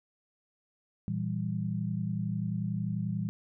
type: chord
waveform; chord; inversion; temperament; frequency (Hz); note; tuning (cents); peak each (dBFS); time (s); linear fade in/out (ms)
sine; E diminished; second; equal with one note detuned; 115.54 / 164.81 / 196; Bb2 / E3 / G3; -15 / 0 / 0; -34; 1.08-3.29; 0
effects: none